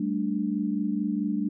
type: chord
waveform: sine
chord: G suspended second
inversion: none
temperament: equal with one note detuned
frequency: 195.43 / 220 / 293.7 Hz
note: G3 / A3 / D4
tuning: -5 / 0 / 0 cents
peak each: -29 dBFS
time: 0-1.49 s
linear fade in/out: 5 ms
effects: none